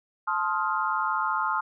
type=chord; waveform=sine; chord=F dominant seventh; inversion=first; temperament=just; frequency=873.1 / 1047.7 / 1257.2 / 1396.9 Hz; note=A5 / C6 / Eb6 / F6; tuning=-14 / +2 / +18 / 0 cents; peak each=-30 / -29 / -29 / -30 dBFS; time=0.27-1.61 s; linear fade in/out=10 ms; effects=none